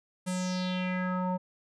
square tone with low-pass filter sweep, 183.2 Hz, F#3, 17 cents flat, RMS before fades -31 dBFS, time 0.26-1.38 s, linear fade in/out 20 ms, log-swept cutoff 9700 to 770 Hz, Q 3.7, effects none

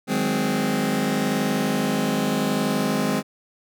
sawtooth chord, Ab dominant seventh, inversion second, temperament just, 155.74 / 186.89 / 207.7 / 259.6 Hz, Eb3 / Gb3 / Ab3 / C4, +2 / +18 / 0 / -13 cents, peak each -25 / -26 / -20 / -21 dBFS, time 0.07-3.23 s, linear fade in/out 50 ms, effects none

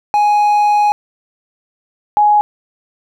triangle / sine tone pair in turn, 832 / 835.2 Hz, G#5 / G#5, +3 / +10 cents, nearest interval unison, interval 7 cents, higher second, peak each -7 / -7 dBFS, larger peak neither, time 0.14-0.92 / 2.17-2.41 s, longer first, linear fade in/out 0 ms, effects none

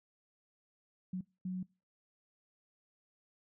sine tone bursts at uneven times, 184.2 Hz, F#3, 7 cents flat, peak -35 dBFS, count 2, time 1.13-1.21 / 1.45-1.63 s, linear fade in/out 5 ms, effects noise-tail reverb RT60 0.3 s tail -24 dB re dry

